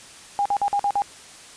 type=tone bursts; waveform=sine; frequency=810 Hz; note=G#5; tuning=43 cents flat; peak=-18 dBFS; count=6; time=0.39-1.02 s; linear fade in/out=0 ms; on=65 ms; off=48 ms; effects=white hiss -44 dBFS RMS until 1.56 s + resampled to 22050 Hz